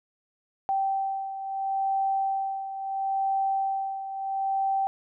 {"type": "beating tone pair", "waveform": "sine", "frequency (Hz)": [778, 778.74], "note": ["G5", "G5"], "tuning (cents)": [-13, -12], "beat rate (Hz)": 0.74, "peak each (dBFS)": [-26, -32], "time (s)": [0.69, 4.87], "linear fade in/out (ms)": 0, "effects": []}